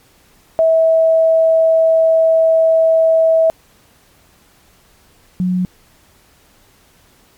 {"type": "tone pair in turn", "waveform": "sine", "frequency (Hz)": [649, 182.12], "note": ["E5", "F#3"], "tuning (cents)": [-27, -27], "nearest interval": "octave + minor seventh", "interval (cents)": 2200, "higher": "first", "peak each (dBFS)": [-8, -13], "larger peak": "first", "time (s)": [[0.59, 3.5], [5.4, 5.65]], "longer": "first", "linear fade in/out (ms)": 0, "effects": ["pink hiss -51 dBFS RMS until 7.37 s", "MP3 96 kbps"]}